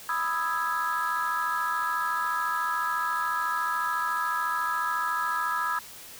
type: chord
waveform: sine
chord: E major seventh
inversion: second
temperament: equal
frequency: 987.8 / 1244.5 / 1318.5 / 1661.2 Hz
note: B5 / D#6 / E6 / G#6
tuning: 0 / 0 / 0 / 0 cents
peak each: -30 dBFS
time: 0.09-5.79 s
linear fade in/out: 2 ms
effects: tanh soft clip ceiling -19 dBFS + white hiss -45 dBFS RMS until 6.19 s